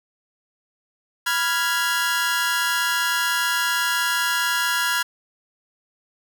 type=chord; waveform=sawtooth; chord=F diminished; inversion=second; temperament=equal; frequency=987.8 / 1396.9 / 1661.2 Hz; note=Cb6 / F6 / Ab6; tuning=0 / 0 / 0 cents; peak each=-23 / -20 / -20 dBFS; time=1.26-5.03 s; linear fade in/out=10 ms; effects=none